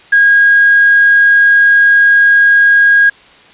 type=tone with quantisation; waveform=sine; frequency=1635 Hz; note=G#6; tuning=28 cents flat; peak=-4 dBFS; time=0.12-3.1 s; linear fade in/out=10 ms; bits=4; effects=white hiss -41 dBFS RMS until 3.53 s + resampled to 8000 Hz